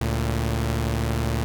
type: tone pair together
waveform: sawtooth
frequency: 71.57 / 113.5 Hz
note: D2 / A#2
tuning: -44 / -46 cents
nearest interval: minor sixth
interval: 798 cents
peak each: -21 dBFS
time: 0.01-1.44 s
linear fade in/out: 0 ms
effects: none